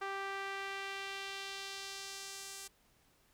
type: tone with band-pass filter sweep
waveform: sawtooth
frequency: 392 Hz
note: G4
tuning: in tune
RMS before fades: -43 dBFS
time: 0.01-2.68 s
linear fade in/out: 10 ms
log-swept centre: 1300 to 8200 Hz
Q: 1.1
effects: pink hiss -70 dBFS RMS until 3.33 s

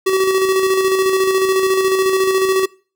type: tone with tremolo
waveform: square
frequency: 380.5 Hz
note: F#4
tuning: 48 cents sharp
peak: -12 dBFS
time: 0.06-2.66 s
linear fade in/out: 10 ms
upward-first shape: square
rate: 14 Hz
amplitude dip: 35%
effects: noise-tail reverb RT60 0.4 s tail -24 dB re dry

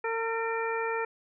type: harmonic tone with a mistuned harmonic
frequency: 454.1 Hz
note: A#4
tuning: 45 cents flat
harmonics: 1 / 2 / 3 / 4 / 5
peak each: -31 / -34 / -36 / -37 / -38 dBFS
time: 0.04-1.05 s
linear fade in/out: 5 ms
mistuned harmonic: 5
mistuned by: +72 cents
effects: none

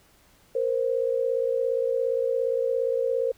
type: tone pair together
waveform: sine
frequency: 467.7 / 525 Hz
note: A#4 / C5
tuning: +6 / +6 cents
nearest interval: major second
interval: 200 cents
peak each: -25 dBFS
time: 0.55-3.32 s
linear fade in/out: 5 ms
effects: pink hiss -59 dBFS RMS until 3.37 s

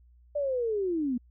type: linear sweep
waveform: sine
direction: down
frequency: 595 to 233.1 Hz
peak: -26 dBFS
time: 0.35-1.18 s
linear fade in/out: 10 ms
effects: added 60 Hz sine -55 dBFS peak until 1.3 s

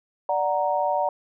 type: chord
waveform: sine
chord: D augmented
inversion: none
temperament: equal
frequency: 587.3 / 740 / 932.3 Hz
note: D5 / F#5 / A#5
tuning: 0 / 0 / 0 cents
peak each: -25 dBFS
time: 0.29-1.09 s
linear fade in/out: 2 ms
effects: none

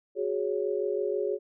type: chord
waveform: sine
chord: F# suspended second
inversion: none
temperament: just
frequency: 370 / 416.2 / 555 Hz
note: F#4 / G#4 / C#5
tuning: 0 / +4 / +2 cents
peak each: -31 / -29 / -33 dBFS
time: 0.15-1.39 s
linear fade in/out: 50 ms
effects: none

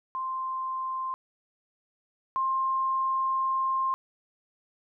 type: tone pair in turn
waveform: sine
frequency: 1046.5 / 1058 Hz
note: C6 / C6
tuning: 0 / +19 cents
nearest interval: unison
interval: 19 cents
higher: second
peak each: -29 / -24 dBFS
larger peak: second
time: 0.15-1.14 / 2.36-3.94 s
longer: second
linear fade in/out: 0 ms
effects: none

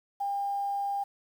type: tone with quantisation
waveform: sine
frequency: 801 Hz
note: G5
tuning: 37 cents sharp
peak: -28 dBFS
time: 0.2-1.04 s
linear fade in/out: 10 ms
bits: 9
effects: none

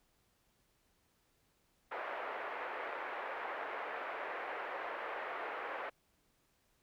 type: band-pass noise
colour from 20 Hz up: pink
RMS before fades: -42 dBFS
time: 1.91-5.9 s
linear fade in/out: 10 ms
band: 480 to 2100 Hz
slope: 24 dB/octave
effects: pink hiss -75 dBFS RMS until 6.82 s

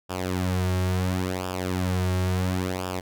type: tone with flanger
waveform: sawtooth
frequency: 92 Hz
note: F#2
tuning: 9 cents flat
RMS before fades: -26 dBFS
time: 0.09-3.01 s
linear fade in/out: 20 ms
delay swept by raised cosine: 0.48 to 4.08 ms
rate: 0.72 Hz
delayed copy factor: -0.75
effects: none

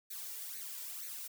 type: noise with flanger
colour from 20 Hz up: blue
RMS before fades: -44 dBFS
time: 0.1-1.28 s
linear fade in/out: 10 ms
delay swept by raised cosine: 0.47 to 2.17 ms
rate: 2.1 Hz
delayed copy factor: +0.75
effects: none

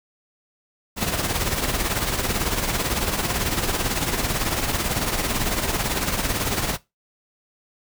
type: noise with tremolo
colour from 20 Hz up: pink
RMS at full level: -21 dBFS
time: 0.96-6.78 s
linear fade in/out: 50 ms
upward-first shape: triangle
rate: 18 Hz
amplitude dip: 65%
effects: noise-tail reverb RT60 0.2 s tail -18 dB re dry

